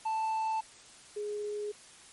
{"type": "tone pair in turn", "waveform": ["triangle", "sine"], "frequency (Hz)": [882, 416.2], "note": ["A5", "G#4"], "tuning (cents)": [4, 4], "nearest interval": "octave + minor second", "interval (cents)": 1300, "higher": "first", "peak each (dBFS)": [-27, -33], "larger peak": "first", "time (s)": [[0.05, 0.61], [1.16, 1.72]], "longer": "neither", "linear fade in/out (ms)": 10, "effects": ["white hiss -54 dBFS RMS until 2.12 s", "MP3 48 kbps"]}